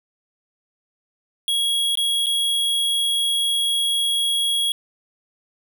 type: tone with dropouts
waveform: square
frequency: 3314 Hz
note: G#7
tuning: 4 cents flat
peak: -19 dBFS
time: 1.48-4.72 s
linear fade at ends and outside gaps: 1 ms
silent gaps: 1.954-1.973 / 2.26-2.267 s
effects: none